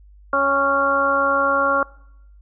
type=harmonic tone with a mistuned harmonic; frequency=277.2 Hz; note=C#4; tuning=in tune; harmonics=1 / 2 / 3 / 4 / 5; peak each=-29 / -21 / -29 / -20 / -19 dBFS; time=0.33-1.83 s; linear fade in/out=2 ms; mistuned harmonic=3; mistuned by=-21 cents; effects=noise-tail reverb RT60 0.8 s tail -23 dB re dry + added 50 Hz sine -44 dBFS peak until 2.41 s